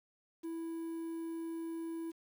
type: tone with quantisation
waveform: triangle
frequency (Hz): 329.6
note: E4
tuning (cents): 0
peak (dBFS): -36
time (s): 0.43-2.12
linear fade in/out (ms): 20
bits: 10
effects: none